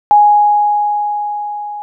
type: tone with level ramp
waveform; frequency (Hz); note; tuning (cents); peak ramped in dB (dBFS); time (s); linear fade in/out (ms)
sine; 830.6; G#5; 0; -3 to -22; 0.11-1.82; 0
effects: none